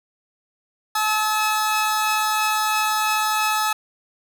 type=tone pair together; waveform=sawtooth; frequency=860 / 1288.5 Hz; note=A5 / E6; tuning=-40 / -40 cents; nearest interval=perfect fifth; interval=700 cents; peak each=-18 dBFS; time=0.95-3.73 s; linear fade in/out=5 ms; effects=none